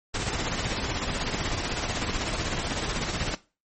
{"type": "noise with tremolo", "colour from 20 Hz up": "pink", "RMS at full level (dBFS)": -27, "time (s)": [0.14, 3.35], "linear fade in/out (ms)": 5, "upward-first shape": "sine", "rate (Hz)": 16, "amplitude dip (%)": 45, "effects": ["noise-tail reverb RT60 0.3 s tail -18 dB re dry", "MP3 32 kbps"]}